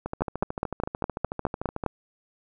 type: two click trains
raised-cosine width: 1 ms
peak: -16 / -10 dBFS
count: 25 / 9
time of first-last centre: 0.06-1.838 / 0.22-1.863 s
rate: 13.5 / 4.87 Hz
effects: none